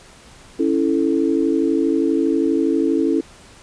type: chord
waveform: sine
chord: A major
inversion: first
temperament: equal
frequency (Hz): 277.2 / 329.6 / 440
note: C#4 / E4 / A4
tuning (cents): 0 / 0 / 0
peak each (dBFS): -19 / -18 / -22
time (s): 0.59-3.21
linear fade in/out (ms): 10
effects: pink hiss -45 dBFS RMS until 3.62 s + resampled to 22050 Hz